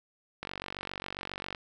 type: click train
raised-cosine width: 0.3 ms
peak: -20 dBFS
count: 54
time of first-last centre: 0.43-1.548 s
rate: 47.4 Hz
effects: none